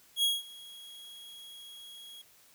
45% pulse tone with ADSR envelope, 3309 Hz, G#7, 7 cents flat, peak -23 dBFS, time 0.16-2.22 s, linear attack 73 ms, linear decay 190 ms, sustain -23 dB, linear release 7 ms, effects white hiss -61 dBFS RMS until 2.54 s

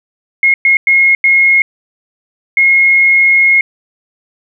sine tone bursts at uneven times, 2157 Hz, C#7, 48 cents flat, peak -5 dBFS, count 5, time 0.43-0.54 / 0.65-0.77 / 0.87-1.15 / 1.24-1.62 / 2.57-3.61 s, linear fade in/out 2 ms, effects none

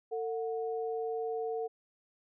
sine tone pair together, 450.2 / 730.7 Hz, A4 / F#5, +40 / -22 cents, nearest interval minor sixth, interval 838 cents, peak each -33 / -39 dBFS, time 0.11-1.68 s, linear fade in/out 20 ms, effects none

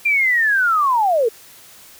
sine linear sweep, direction down, 2401 to 425.4 Hz, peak -13 dBFS, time 0.05-1.29 s, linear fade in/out 10 ms, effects white hiss -44 dBFS RMS until 1.99 s

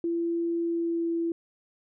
sine tone with pitch glide, 337.9 to 334.8 Hz, E4 to E4, +43 to +27 cents, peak -25 dBFS, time 0.04-1.32 s, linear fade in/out 2 ms, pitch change -16 cents, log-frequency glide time 0.6-1.1 s, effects none

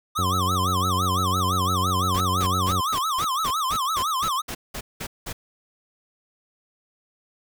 square tone with vibrato, 1158 Hz, D6, 25 cents flat, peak -23 dBFS, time 0.15-4.42 s, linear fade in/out 20 ms, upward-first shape sine, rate 5.9 Hz, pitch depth 220 cents each way
harmonic tone, 92.5 Hz, F#2, in tune, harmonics 1 / 2 / 3 / 4 / 5 / 6 / 8, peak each -25 / -31 / -35 / -37 / -39 / -41 / -43 dBFS, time 0.18-2.81 s, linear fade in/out 10 ms
pink noise bursts, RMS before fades -32 dBFS, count 13, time 2.14-5.33 s, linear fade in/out 10 ms, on 70 ms, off 190 ms
effects none

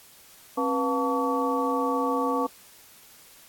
sine tone cluster, 269.1 / 489.3 / 708 / 887 / 1135 Hz, C4 / B4 / F5 / A5 / C#6, +49 / -16 / +23 / +14 / +41 cents, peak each -28 / -28 / -34 / -31 / -28 dBFS, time 0.57-2.47 s, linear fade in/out 10 ms, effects white hiss -52 dBFS RMS until 3.48 s + AAC 64 kbps

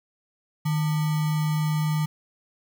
sine tone with sample-and-hold, 153.9 Hz, D#3, 19 cents flat, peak -21 dBFS, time 0.65-2.06 s, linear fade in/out 10 ms, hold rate 1050 Hz, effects none

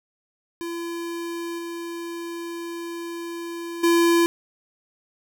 square tone with level steps, 339.2 Hz, E4, 50 cents sharp, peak -29 / -31 / -16 dBFS, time 0.61-4.26 s, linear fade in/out 0 ms, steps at 1.58 / 3.83 s, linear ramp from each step 10 ms, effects none

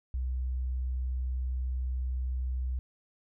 sine tone, 63.4 Hz, B1, 46 cents sharp, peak -29 dBFS, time 0.14-2.79 s, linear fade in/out 0 ms, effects none

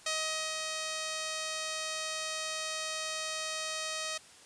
5% pulse tone with ADSR envelope, 630 Hz, D#5, 21 cents sharp, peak -19 dBFS, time 0.06-4.18 s, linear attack 5 ms, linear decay 480 ms, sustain -4 dB, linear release 8 ms, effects white hiss -55 dBFS RMS until 4.45 s + resampled to 22050 Hz

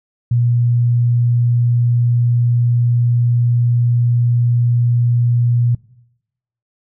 sine tone, 120 Hz, B2, 49 cents flat, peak -11 dBFS, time 0.31-5.75 s, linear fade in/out 5 ms, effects noise-tail reverb RT60 0.9 s tail -22 dB re dry

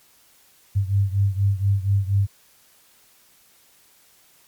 sine beating tone pair, 97.8 / 102 Hz, G2 / G#2, -4 / -31 cents, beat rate 4.2 Hz, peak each -19 / -22 dBFS, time 0.75-2.27 s, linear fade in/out 20 ms, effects white hiss -56 dBFS RMS until 4.47 s + MP3 96 kbps

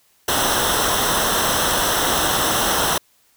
pink noise with comb filter, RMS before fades -19 dBFS, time 0.28-2.98 s, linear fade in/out 5 ms, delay 0.43 ms, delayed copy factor -0.75, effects white hiss -59 dBFS RMS until 3.36 s

